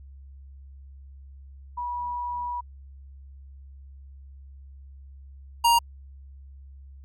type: tone pair in turn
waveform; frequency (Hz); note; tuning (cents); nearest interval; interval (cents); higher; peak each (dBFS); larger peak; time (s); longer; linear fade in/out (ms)
sine / square; 971 / 938.5; B5 / A#5; -30 / +11; minor second; 59; first; -28 / -17; second; 1.77-2.61 / 5.64-5.79; first; 10
effects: added 68 Hz sine -43 dBFS peak until 7.04 s + AAC 64 kbps